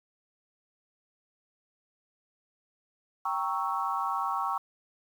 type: chord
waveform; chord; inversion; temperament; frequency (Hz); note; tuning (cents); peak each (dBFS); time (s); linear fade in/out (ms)
sine; G diminished seventh; none; equal; 784 / 932.3 / 1108.7 / 1318.5; G5 / Bb5 / Db6 / Fb6; 0 / 0 / 0 / 0; -34 / -34 / -31 / -35; 3.25-4.58; 5
effects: 9-bit